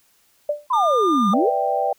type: tone with exponential decay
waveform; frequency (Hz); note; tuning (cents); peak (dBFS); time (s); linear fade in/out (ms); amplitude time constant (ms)
sine; 590; D5; +8; -15; 0.49-0.67; 5; 37
type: exponential two-way sweep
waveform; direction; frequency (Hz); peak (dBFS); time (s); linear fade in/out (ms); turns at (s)
sine; down then up; 1066 to 185 to 525; -17; 0.7-1.5; 10; 1.3
type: tone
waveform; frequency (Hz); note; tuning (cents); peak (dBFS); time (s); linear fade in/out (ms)
triangle; 1206; D6; +46; -16; 0.73-1.34; 5
type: chord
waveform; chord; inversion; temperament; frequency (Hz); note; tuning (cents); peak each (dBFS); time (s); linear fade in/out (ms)
sine; E minor seventh; second; equal; 493.9 / 587.3 / 659.3 / 784; B4 / D5 / E5 / G5; 0 / 0 / 0 / 0; -26 / -24 / -26 / -21; 1.33-1.93; 5
effects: white hiss -60 dBFS RMS until 1.98 s